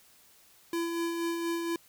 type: tone with tremolo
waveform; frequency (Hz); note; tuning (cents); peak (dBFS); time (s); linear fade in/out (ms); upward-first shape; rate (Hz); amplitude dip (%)
square; 336.9; E4; +38; -29; 0.73-1.76; 2; sine; 4.2; 35
effects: white hiss -60 dBFS RMS until 1.88 s